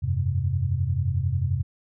sine chord, F suspended second, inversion none, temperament equal with one note detuned, 86.75 / 98 / 130.81 Hz, F2 / G2 / C3, -11 / 0 / 0 cents, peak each -26 dBFS, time 0.02-1.63 s, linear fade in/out 20 ms, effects none

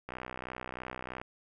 click train, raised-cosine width 0.5 ms, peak -24 dBFS, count 72, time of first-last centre 0.09-1.215 s, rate 63.1 Hz, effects none

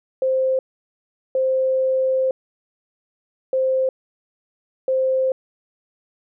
sine tone bursts at uneven times, 523.3 Hz, C5, in tune, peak -16 dBFS, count 4, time 0.22-0.59 / 1.35-2.31 / 3.53-3.89 / 4.88-5.32 s, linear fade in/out 2 ms, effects none

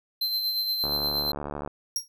square tone with tremolo, 4102 Hz, C8, 35 cents flat, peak -24 dBFS, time 0.21-1.32 s, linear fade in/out 5 ms, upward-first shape sine, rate 8.5 Hz, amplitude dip 40%
click train, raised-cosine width 1 ms, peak -19 dBFS, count 62, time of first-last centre 0.84-1.676 s, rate 73 Hz
sawtooth tone with exponential decay, 5610 Hz, F8, 7 cents sharp, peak -19 dBFS, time 1.96-2.08 s, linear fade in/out 1 ms, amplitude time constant 25 ms
effects none

